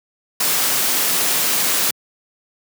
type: noise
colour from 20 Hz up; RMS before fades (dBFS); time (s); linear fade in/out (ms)
white; -18; 0.4-1.91; 5
effects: high-pass 150 Hz 12 dB/octave